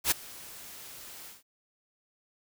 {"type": "noise with ADSR envelope", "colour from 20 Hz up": "white", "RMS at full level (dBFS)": -23, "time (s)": [0.04, 1.43], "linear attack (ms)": 73, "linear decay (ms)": 12, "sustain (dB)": -23, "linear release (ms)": 160, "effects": []}